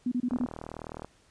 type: tone bursts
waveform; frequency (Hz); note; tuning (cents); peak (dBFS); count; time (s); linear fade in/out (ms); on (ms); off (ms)
sine; 246.9; B3; 0; -25; 5; 0.06-0.457; 5; 57; 28
type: click train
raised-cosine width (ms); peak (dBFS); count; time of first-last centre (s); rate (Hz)
1; -24; 30; 0.31-1.046; 39.4
effects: pink hiss -63 dBFS RMS until 1.3 s + resampled to 22050 Hz